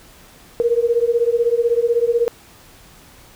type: beating tone pair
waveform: sine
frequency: 463 / 479 Hz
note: A#4 / A#4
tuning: -12 / +47 cents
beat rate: 16 Hz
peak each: -17 dBFS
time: 0.6-2.28 s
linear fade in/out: 0 ms
effects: pink hiss -46 dBFS RMS until 3.35 s